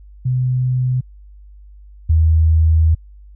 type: tone pair in turn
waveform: sine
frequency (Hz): 127.1 / 80.07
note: C3 / E2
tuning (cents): -50 / -50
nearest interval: minor sixth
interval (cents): 800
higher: first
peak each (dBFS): -14 / -9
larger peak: second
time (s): 0.25-1.01 / 2.09-2.95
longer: second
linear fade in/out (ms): 10
effects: added 50 Hz sine -38 dBFS peak until 3.35 s